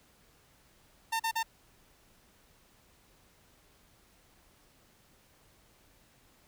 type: tone bursts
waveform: sawtooth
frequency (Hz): 904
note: A5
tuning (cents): +47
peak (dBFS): -25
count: 3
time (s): 1.12-1.431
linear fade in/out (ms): 10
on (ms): 77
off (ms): 40
effects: pink hiss -64 dBFS RMS until 6.47 s